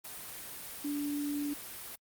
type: tone in noise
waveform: sine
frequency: 290 Hz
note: D4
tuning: 22 cents flat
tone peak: -32 dBFS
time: 0.84-1.54 s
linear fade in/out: 10 ms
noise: white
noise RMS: -44 dBFS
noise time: 0.04-1.96 s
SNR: +9 dB
effects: Opus 32 kbps